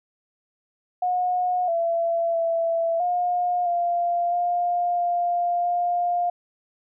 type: tone with pitch steps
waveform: sine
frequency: 724 / 673 / 666 / 713 / 695 / 704 / 700 / 704 Hz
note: F#5 / E5 / E5 / F5 / F5 / F5 / F5 / F5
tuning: -38 / +36 / +18 / +36 / -9 / +14 / +4 / +14 cents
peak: -20 dBFS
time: 1.02-6.3 s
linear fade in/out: 5 ms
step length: 660 ms
effects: none